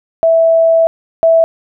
sine tone pair in turn, 657 / 657 Hz, E5 / E5, -6 / -6 cents, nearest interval unison, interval 0 cents, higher neither, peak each -6 / -5 dBFS, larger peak second, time 0.23-0.87 / 1.23-1.44 s, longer first, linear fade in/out 0 ms, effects none

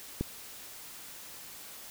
click, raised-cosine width 3 ms, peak -17 dBFS, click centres 0.21 s, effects white hiss -47 dBFS RMS until 1.9 s

